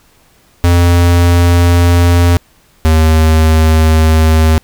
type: tone pair in turn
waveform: square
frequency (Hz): 86.9 / 79.27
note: F2 / D#2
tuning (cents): -8 / +33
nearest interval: major second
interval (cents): 159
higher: first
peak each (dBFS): -6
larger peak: neither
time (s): 0.64-2.37 / 2.85-4.58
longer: neither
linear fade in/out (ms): 0
effects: pink hiss -49 dBFS RMS until 4.63 s